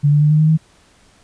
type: tone with pitch steps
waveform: sine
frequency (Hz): 144.9 / 147.52 / 150.18 / 152.9 / 155.66 / 158.47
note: D3 / D3 / D3 / D#3 / D#3 / D#3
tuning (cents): -23 / +8 / +39 / -30 / +1 / +32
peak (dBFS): -9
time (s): 0.03-0.576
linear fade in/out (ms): 20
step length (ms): 91
effects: pink hiss -52 dBFS RMS until 1.23 s + resampled to 22050 Hz